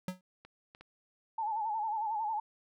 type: tone with exponential decay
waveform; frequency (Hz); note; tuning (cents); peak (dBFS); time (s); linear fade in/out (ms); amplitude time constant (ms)
square; 183.8; F#3; -11; -31; 0.08-0.21; 2; 27
type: clicks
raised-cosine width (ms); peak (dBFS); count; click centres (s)
0.3; -36; 3; 0.45 / 0.749 / 0.81
type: tone with vibrato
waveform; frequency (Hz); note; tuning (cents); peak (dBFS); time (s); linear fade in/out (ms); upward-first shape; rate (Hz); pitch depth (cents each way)
sine; 867; A5; -26; -31; 1.38-2.4; 5; sine; 11; 82
effects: none